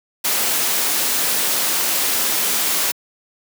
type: noise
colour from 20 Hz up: white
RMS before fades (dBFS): -19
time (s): 0.24-2.92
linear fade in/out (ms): 10
effects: high-pass 200 Hz 12 dB/octave